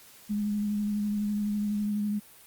sine tone with vibrato, 207.7 Hz, G#3, in tune, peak -26 dBFS, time 0.29-2.2 s, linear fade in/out 20 ms, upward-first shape sine, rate 12 Hz, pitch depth 20 cents each way, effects white hiss -53 dBFS RMS until 2.46 s + Opus 48 kbps

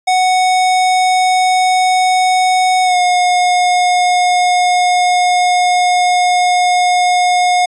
square tone with pitch glide, 740 to 720.6 Hz, F#5 to F#5, 0 to -46 cents, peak -10 dBFS, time 0.07-7.66 s, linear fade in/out 10 ms, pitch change -46 cents, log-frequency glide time 2.83-2.97 s, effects resampled to 22050 Hz

